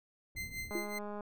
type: low-pass noise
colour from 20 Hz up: white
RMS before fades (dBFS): -48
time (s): 0.35-0.71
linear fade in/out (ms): 2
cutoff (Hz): 100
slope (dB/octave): 12
type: tone with tremolo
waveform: 40% pulse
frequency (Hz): 2076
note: C7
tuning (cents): -14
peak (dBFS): -36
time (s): 0.36-0.99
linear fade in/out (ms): 10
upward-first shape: triangle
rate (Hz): 5.3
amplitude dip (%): 85
type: click train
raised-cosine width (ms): 1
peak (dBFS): -30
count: 104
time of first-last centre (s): 0.71-1.208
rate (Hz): 207
type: tone with exponential decay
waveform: sine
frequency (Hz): 345.1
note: F4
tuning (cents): -21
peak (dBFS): -31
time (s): 0.75-0.96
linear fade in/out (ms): 2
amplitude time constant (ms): 44
effects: none